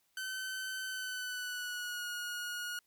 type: tone with pitch glide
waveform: sawtooth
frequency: 1529 to 1443.2 Hz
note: G6 to F#6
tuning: -44 to -44 cents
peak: -34 dBFS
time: 0.17-2.79 s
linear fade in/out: 2 ms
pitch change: -100 cents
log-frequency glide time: 0.86-2.07 s
effects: white hiss -75 dBFS RMS until 2.86 s